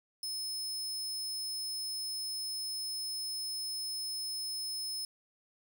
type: tone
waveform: sawtooth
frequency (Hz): 5200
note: E8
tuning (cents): -24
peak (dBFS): -33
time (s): 0.23-5.05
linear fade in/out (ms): 2
effects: none